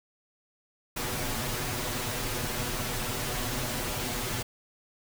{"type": "noise with comb filter", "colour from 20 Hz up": "pink", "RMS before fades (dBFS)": -32, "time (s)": [0.96, 4.43], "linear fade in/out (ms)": 10, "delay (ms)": 8.1, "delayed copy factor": 0.8, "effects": []}